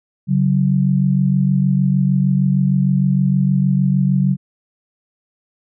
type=tone pair together; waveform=sine; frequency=140.5 / 187 Hz; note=C#3 / F#3; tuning=+24 / +19 cents; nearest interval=perfect fourth; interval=495 cents; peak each=-15 dBFS; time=0.27-4.37 s; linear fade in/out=50 ms; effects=none